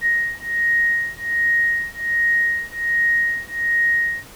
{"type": "beating tone pair", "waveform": "sine", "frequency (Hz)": [1872, 1873.3], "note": ["A#6", "A#6"], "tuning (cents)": [7, 8], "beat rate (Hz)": 1.3, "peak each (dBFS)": -20, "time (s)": [0.01, 4.27], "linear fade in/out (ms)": 50, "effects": ["pink hiss -42 dBFS RMS until 4.35 s"]}